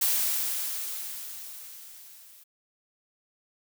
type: noise with level ramp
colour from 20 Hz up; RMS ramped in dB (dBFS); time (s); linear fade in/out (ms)
blue; -24 to -53; 0.01-2.44; 10
effects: none